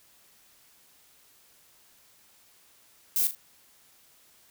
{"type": "noise with echo", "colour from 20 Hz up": "violet", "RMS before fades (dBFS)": -25, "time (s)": [3.16, 3.27], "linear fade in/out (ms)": 0, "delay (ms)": 40, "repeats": 2, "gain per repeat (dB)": -10, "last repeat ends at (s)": 3.35, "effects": ["white hiss -60 dBFS RMS until 4.5 s"]}